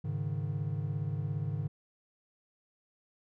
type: chord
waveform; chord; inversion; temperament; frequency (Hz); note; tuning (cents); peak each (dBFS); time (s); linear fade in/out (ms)
triangle; Ab suspended fourth; none; just; 103.83 / 138.43 / 155.74; Ab2 / Db3 / Eb3; 0 / -2 / +2; -34; 0.04-1.68; 10
effects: none